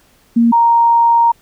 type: tone pair in turn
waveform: sine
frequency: 233.1 / 932.4 Hz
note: A#3 / A#5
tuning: 0 / 0 cents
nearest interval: 2 octaves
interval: 2400 cents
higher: second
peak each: -7 dBFS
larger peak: neither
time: 0.36-0.52 / 0.52-1.32 s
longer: second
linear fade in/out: 10 ms
effects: pink hiss -52 dBFS RMS until 1.41 s